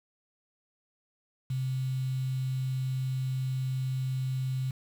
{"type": "tone with quantisation", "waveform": "sine", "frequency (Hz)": 130.6, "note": "C3", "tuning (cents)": -3, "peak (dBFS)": -28, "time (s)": [1.5, 4.71], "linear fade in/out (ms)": 5, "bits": 8, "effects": []}